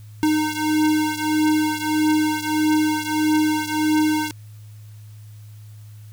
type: beating tone pair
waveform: square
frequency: 307.1 / 308.7 Hz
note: D#4 / D#4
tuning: -23 / -14 cents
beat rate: 1.6 Hz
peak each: -20 / -23 dBFS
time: 0.23-4.31 s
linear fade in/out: 0 ms
effects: added 106 Hz sine -38 dBFS peak until 6.12 s + white hiss -56 dBFS RMS until 6.12 s